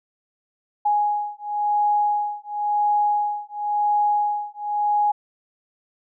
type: beating tone pair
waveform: sine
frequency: 830.6 / 831.55 Hz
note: G#5 / G#5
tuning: 0 / +2 cents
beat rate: 0.95 Hz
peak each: -22 dBFS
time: 0.85-5.12 s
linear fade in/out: 10 ms
effects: none